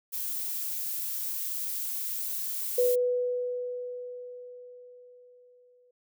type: noise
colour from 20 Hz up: violet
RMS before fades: -33 dBFS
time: 0.12-2.96 s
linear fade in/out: 20 ms
type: tone with exponential decay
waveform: sine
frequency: 493.9 Hz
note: B4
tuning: in tune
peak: -20 dBFS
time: 2.78-5.91 s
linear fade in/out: 5 ms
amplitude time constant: 680 ms
effects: none